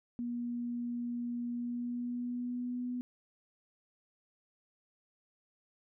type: tone with pitch glide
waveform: sine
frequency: 240 to 247.2 Hz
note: B3 to B3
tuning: -49 to +2 cents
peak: -34 dBFS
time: 0.19-3.01 s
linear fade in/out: 0 ms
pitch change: +51 cents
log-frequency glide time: 1.53-2.86 s
effects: none